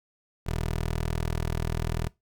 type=tone; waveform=15% pulse; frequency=40.41 Hz; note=E1; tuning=34 cents flat; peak=-21 dBFS; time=0.46-2.08 s; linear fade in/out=10 ms; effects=noise-tail reverb RT60 0.2 s tail -21 dB re dry